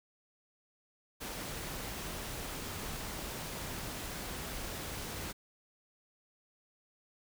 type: noise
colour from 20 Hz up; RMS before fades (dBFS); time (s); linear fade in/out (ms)
pink; -41; 1.2-5.33; 20
effects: none